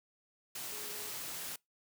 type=tone in noise; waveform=sine; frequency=419.2 Hz; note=G#4; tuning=16 cents sharp; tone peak=-52 dBFS; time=0.72-1.1 s; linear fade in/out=5 ms; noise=white; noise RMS=-42 dBFS; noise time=0.55-1.56 s; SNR=-13 dB; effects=noise-tail reverb RT60 0.2 s tail -26 dB re dry + high-pass 100 Hz 12 dB/octave

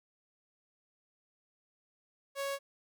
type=tone; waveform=sawtooth; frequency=554.4 Hz; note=C#5; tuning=in tune; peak=-30 dBFS; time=2.35-2.59 s; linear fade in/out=50 ms; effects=none

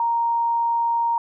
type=tone; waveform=sine; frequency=932.3 Hz; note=A#5; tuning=in tune; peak=-18 dBFS; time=0-1.18 s; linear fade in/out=2 ms; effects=none

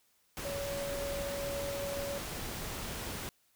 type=tone in noise; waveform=sine; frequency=562 Hz; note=C#5; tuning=24 cents sharp; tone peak=-36 dBFS; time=0.45-2.18 s; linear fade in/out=0 ms; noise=pink; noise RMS=-40 dBFS; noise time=0.37-3.29 s; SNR=+1 dB; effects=white hiss -71 dBFS RMS until 3.55 s

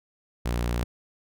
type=tone; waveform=sawtooth; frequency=59.5 Hz; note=A#1; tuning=36 cents sharp; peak=-21 dBFS; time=0.45-0.84 s; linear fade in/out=10 ms; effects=none

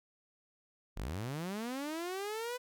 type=linear sweep; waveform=sawtooth; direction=up; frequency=35.33 to 503 Hz; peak=-33 dBFS; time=0.96-2.58 s; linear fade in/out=20 ms; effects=none

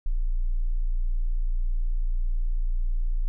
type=tone; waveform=sine; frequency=29.15 Hz; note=A#0; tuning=1 cent sharp; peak=-21 dBFS; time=0.06-3.28 s; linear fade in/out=0 ms; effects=none

